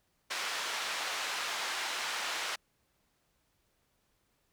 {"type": "band-pass noise", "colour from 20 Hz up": "pink", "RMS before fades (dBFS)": -36, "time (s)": [0.3, 2.56], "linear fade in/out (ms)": 10, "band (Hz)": [1000, 5700], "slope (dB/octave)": 12, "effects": ["pink hiss -75 dBFS RMS until 4.52 s"]}